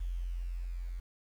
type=tone with level ramp; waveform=sine; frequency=43.65 Hz; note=F1; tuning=in tune; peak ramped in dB=-32 to -36 dBFS; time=0-1 s; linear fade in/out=10 ms; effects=10-bit